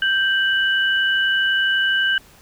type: tone pair together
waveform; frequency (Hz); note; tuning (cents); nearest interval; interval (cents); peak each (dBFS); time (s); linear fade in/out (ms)
sine; 1568 / 2960; G6 / F#7; 0 / 0; major seventh; 1100; -17 / -21; 0.02-2.18; 2
effects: pink hiss -49 dBFS RMS until 2.41 s